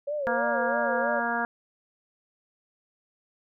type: tone with vibrato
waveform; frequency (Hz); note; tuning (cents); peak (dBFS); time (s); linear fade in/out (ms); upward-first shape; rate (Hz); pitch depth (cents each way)
sine; 552; C#5; -7; -27; 0.07-1.2; 10; sine; 3.1; 150
type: harmonic tone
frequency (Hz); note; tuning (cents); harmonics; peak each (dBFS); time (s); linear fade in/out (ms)
235.1; A#3; +15; 1 / 2 / 3 / 4 / 5 / 6 / 7; -34 / -37 / -31 / -32 / -37 / -32 / -31; 0.27-1.45; 0
effects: none